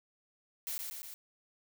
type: noise with echo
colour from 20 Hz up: blue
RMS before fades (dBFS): -38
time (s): 0.67-0.78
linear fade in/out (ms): 0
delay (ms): 120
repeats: 3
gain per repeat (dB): -3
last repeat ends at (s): 1.14
effects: none